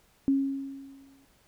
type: tone with exponential decay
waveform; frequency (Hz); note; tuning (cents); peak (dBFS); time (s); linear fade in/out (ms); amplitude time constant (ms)
sine; 273.3; C#4; -24; -19; 0.28-1.25; 0; 210
effects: pink hiss -64 dBFS RMS until 1.47 s